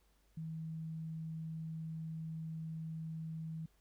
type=tone; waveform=sine; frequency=160.3 Hz; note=E3; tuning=48 cents flat; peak=-40 dBFS; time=0.37-3.66 s; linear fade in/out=5 ms; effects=added 50 Hz sine -70 dBFS peak until 3.8 s + pink hiss -75 dBFS RMS until 3.8 s